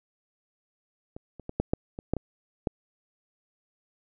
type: clicks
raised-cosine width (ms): 2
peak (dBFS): -26 / -29 / -21 / -11 / -10 / -23 / -11 / -18 / -12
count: 9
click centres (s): 1.165 / 1.397 / 1.494 / 1.6 / 1.735 / 1.989 / 2.136 / 2.167 / 2.672
effects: none